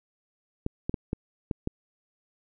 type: clicks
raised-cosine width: 3 ms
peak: -15 dBFS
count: 6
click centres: 0.664 / 0.895 / 0.942 / 1.131 / 1.512 / 1.674 s
effects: none